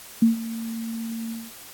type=tone with ADSR envelope; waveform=sine; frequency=227.7 Hz; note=A#3; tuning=40 cents flat; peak=-11 dBFS; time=0.22-1.52 s; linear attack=6 ms; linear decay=130 ms; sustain=-17 dB; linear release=220 ms; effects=white hiss -43 dBFS RMS until 1.73 s + AAC 64 kbps